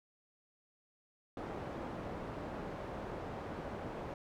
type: low-pass noise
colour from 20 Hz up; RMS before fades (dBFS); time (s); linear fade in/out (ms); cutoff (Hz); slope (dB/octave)
white; -43; 1.37-4.14; 2; 700; 12
effects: none